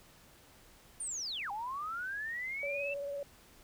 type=linear two-way sweep; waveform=sine; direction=down then up; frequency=9240 to 786 to 2685 Hz; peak=-36 dBFS; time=1-2.94 s; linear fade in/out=5 ms; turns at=1.51 s
type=tone with vibrato; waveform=sine; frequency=566 Hz; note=C#5; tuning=36 cents sharp; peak=-36 dBFS; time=2.63-3.23 s; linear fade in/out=2 ms; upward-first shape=triangle; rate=18 Hz; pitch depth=29 cents each way
effects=pink hiss -60 dBFS RMS until 3.63 s